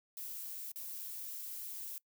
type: noise with dropouts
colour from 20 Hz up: violet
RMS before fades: -44 dBFS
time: 0.17-1.98 s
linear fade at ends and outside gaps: 1 ms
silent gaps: 0.717-0.759 s
effects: noise-tail reverb RT60 0.1 s tail -23 dB re dry